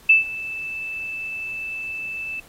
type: tone with ADSR envelope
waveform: sine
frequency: 2637 Hz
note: E7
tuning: in tune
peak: -8 dBFS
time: 0.09-2.4 s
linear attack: 8 ms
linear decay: 140 ms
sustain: -19 dB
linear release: 4 ms
effects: pink hiss -50 dBFS RMS until 2.48 s + AAC 48 kbps